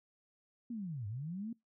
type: linear two-way sweep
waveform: sine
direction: down then up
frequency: 245.8 to 97.1 to 238.1 Hz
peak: -38 dBFS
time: 0.7-1.53 s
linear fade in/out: 5 ms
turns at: 1.07 s
effects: noise-tail reverb RT60 0.2 s tail -26 dB re dry